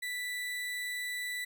35% pulse tone, 1975.5 Hz, B6, in tune, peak -33 dBFS, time 0.02-1.45 s, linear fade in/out 10 ms, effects none

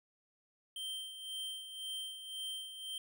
square tone with tremolo, 3136 Hz, G7, in tune, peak -39 dBFS, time 0.76-2.98 s, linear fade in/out 2 ms, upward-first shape sine, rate 1.9 Hz, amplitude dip 60%, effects none

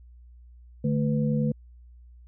sine tone cluster, 148.6 / 219.5 / 495.2 Hz, D3 / A3 / B4, +21 / -4 / +5 cents, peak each -25 / -25 / -32 dBFS, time 0.84-1.52 s, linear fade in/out 5 ms, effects added 60 Hz sine -47 dBFS peak until 2.27 s

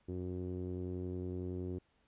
sawtooth tone with low-pass filter, 90.8 Hz, F#2, 32 cents flat, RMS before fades -40 dBFS, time 0.08-1.79 s, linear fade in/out 10 ms, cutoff 360 Hz, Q 3.4, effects pink hiss -74 dBFS RMS until 2.07 s + resampled to 8000 Hz

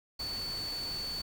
sine tone in noise, 4477 Hz, C#8, 16 cents sharp, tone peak -35 dBFS, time 0.19-1.22 s, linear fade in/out 10 ms, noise pink, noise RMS -44 dBFS, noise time 0.19-1.22 s, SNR +6 dB, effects none

